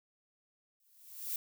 violet noise with exponential growth, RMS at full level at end -34 dBFS, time 0.8-1.36 s, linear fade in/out 2 ms, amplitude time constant 120 ms, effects none

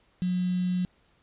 sine tone with quantisation, 180.9 Hz, F#3, 39 cents flat, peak -24 dBFS, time 0.22-0.85 s, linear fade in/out 0 ms, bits 7, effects pink hiss -65 dBFS RMS until 1.22 s + resampled to 8000 Hz

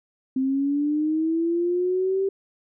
sine linear sweep, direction up, 260 to 392 Hz, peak -20 dBFS, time 0.36-2.29 s, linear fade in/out 5 ms, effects none

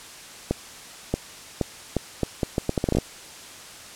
accelerating click train, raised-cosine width 2 ms, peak -8 dBFS, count 15, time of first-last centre 0.51-2.985 s, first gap 630 ms, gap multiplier 0.75, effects white hiss -42 dBFS RMS until 3.95 s + low-pass 9000 Hz 12 dB/octave

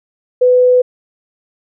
sine tone, 499.7 Hz, B4, 20 cents sharp, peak -6 dBFS, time 0.41-0.82 s, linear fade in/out 10 ms, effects none

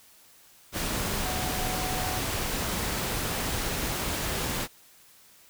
sine tone in noise, 740 Hz, F#5, in tune, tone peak -35 dBFS, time 1.22-2.22 s, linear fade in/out 50 ms, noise pink, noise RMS -30 dBFS, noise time 0.72-4.68 s, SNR -8 dB, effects white hiss -56 dBFS RMS until 5.49 s

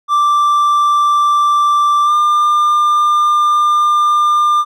triangle tone with pitch glide, 1174.7 to 1199.4 Hz, D6 to D6, 0 to +36 cents, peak -7 dBFS, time 0.08-4.65 s, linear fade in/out 50 ms, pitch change +36 cents, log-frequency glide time 2.04-2.12 s, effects none

